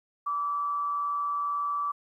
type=tone with amplitude modulation; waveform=sine; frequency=1156 Hz; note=D6; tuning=28 cents flat; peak=-25 dBFS; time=0.26-1.92 s; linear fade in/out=10 ms; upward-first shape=sine; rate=162 Hz; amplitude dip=35%; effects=11-bit